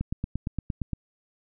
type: click train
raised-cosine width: 5 ms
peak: -16 dBFS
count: 9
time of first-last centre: 0.01-0.933 s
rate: 8.67 Hz
effects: none